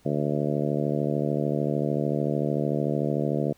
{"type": "harmonic tone", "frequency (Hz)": 73.42, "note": "D2", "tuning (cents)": 0, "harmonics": [2, 3, 4, 5, 6, 7, 8, 9], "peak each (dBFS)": [-28, -30, -31, -32, -33, -33, -34, -35], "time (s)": [0.05, 3.53], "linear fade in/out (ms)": 10, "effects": ["pink hiss -61 dBFS RMS until 3.57 s"]}